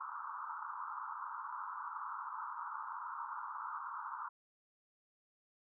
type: band-pass noise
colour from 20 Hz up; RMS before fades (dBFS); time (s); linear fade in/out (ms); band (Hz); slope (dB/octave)
pink; -44; 0-4.29; 10; 900 to 1400; 96
effects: none